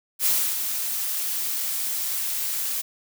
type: noise with ADSR envelope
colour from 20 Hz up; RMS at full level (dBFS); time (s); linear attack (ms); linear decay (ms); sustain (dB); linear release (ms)
blue; -20; 0.19-2.82; 67; 290; -7; 14
effects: none